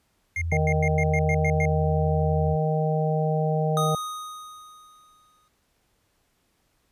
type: tone bursts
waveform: triangle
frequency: 2122 Hz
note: C7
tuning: 24 cents sharp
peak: -24 dBFS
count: 9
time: 0.36-1.655 s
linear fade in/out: 2 ms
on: 55 ms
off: 100 ms
type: tone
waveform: sine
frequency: 83.6 Hz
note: E2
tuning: 25 cents sharp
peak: -25 dBFS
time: 0.36-2.57 s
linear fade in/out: 50 ms
type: harmonic tone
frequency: 155.56 Hz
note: D#3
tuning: in tune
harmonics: 1 / 3 / 4 / 5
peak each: -23 / -28 / -29 / -30 dBFS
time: 0.52-3.95 s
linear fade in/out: 2 ms
type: tone with exponential decay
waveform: square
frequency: 1244.5 Hz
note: D#6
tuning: in tune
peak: -24 dBFS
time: 3.77-5.48 s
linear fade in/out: 1 ms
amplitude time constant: 370 ms
effects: pink hiss -69 dBFS RMS until 6.91 s + resampled to 32000 Hz

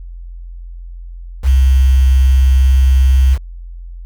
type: tone with quantisation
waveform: sine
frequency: 65.41 Hz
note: C2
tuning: in tune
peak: -6 dBFS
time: 1.43-3.38 s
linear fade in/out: 50 ms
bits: 5
effects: added 43 Hz sine -27 dBFS peak until 4.05 s

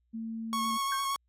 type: tone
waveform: sine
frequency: 225.2 Hz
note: A3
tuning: 40 cents sharp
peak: -34 dBFS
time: 0.13-0.78 s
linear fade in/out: 20 ms
type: tone with vibrato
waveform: 45% pulse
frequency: 1100 Hz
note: C#6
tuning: 14 cents flat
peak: -29 dBFS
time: 0.53-1.16 s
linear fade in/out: 0 ms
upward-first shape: square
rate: 8.7 Hz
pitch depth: 14 cents each way
type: tone with exponential decay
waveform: sine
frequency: 1568 Hz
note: G6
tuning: in tune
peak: -31 dBFS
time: 0.92-1.08 s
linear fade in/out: 2 ms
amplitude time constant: 34 ms
effects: added 60 Hz sine -70 dBFS peak until 1.28 s + AAC 48 kbps

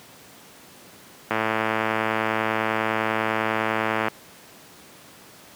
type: click train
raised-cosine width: 0.5 ms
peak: -7 dBFS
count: 306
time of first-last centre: 1.31-4.083 s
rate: 110 Hz
effects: pink hiss -47 dBFS RMS until 5.55 s + high-pass 150 Hz 12 dB/octave

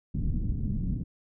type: low-pass noise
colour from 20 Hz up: pink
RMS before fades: -29 dBFS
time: 0.14-1.04 s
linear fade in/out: 10 ms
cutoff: 220 Hz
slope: 24 dB/octave
effects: none

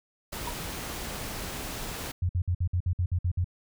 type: noise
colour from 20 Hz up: pink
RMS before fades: -36 dBFS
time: 0.32-2.12 s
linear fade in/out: 10 ms
type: tone with exponential decay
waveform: sine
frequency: 957 Hz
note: A#5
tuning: 45 cents sharp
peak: -28 dBFS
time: 0.47-0.55 s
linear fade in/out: 5 ms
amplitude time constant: 16 ms
type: tone bursts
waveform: sine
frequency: 89 Hz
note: F2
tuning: 33 cents sharp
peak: -23 dBFS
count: 10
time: 2.22-3.444 s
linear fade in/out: 5 ms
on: 72 ms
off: 56 ms
effects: none

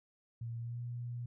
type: tone with pitch glide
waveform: sine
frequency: 116.4 to 120.5 Hz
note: A#2 to B2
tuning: -2 to -42 cents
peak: -38 dBFS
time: 0.41-1.26 s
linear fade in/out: 5 ms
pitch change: +60 cents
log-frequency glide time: 0.59-0.8 s
effects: none

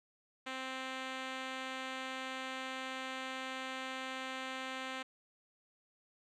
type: tone with low-pass filter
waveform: 5% pulse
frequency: 261.6 Hz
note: C4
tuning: in tune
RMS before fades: -42 dBFS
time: 0.46-5.03 s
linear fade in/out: 10 ms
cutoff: 5100 Hz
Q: 0.82
effects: none

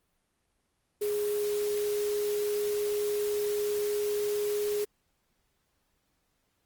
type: tone in noise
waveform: sine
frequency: 415.3 Hz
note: G#4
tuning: in tune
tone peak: -27 dBFS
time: 1.01-4.85 s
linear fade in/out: 10 ms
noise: white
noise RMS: -41 dBFS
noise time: 1.01-4.85 s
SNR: +11 dB
effects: pink hiss -75 dBFS RMS until 6.65 s + Opus 32 kbps

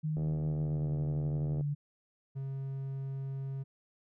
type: tone with pitch glide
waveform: sine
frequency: 154.6 to 145.08 Hz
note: D#3 to D3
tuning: -11 to -21 cents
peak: -30 dBFS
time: 0.03-1.75 s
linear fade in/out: 20 ms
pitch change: -110 cents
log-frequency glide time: 0.16-0.96 s
type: click train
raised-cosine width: 2 ms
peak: -29 dBFS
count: 114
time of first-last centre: 0.17-1.609 s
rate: 78.5 Hz
type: tone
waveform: triangle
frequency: 135.5 Hz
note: C#3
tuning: 39 cents flat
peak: -33 dBFS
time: 2.35-3.64 s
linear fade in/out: 20 ms
effects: none

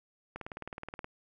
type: click train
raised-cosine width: 0.5 ms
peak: -25 dBFS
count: 14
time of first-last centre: 0.36-1.044 s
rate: 19 Hz
effects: none

